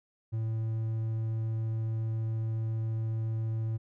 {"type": "tone", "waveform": "triangle", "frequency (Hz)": 111.6, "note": "A2", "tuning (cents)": 25, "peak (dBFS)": -27, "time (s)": [0.32, 3.78], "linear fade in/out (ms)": 20, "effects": []}